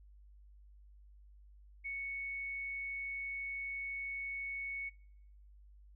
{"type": "tone", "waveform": "sine", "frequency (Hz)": 2217, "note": "C#7", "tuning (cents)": 0, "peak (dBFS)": -38, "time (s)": [1.84, 4.9], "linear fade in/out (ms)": 20, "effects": ["noise-tail reverb RT60 0.8 s tail -26 dB re dry", "added 50 Hz sine -56 dBFS peak until 5.95 s"]}